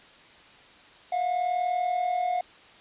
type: tone pair together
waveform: triangle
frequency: 680 / 720.4 Hz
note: F5 / F#5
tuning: -46 / -46 cents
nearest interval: minor second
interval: 100 cents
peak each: -30 / -23 dBFS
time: 1.12-2.41 s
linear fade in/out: 5 ms
effects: white hiss -52 dBFS RMS until 2.8 s + resampled to 8000 Hz